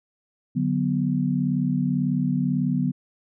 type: chord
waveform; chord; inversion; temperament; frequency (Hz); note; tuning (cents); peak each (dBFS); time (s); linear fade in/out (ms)
sine; B minor; first; equal; 146.83 / 185 / 246.9; D3 / F#3 / B3; 0 / 0 / 0; -25 / -25 / -24; 0.55-2.92; 20
effects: none